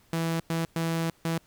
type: tone bursts at uneven times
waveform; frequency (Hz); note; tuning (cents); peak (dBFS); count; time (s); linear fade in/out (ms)
sawtooth; 164.81; E3; 0; -22; 4; 0.13-0.4 / 0.5-0.65 / 0.76-1.1 / 1.25-1.38; 2
effects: pink hiss -62 dBFS RMS until 1.46 s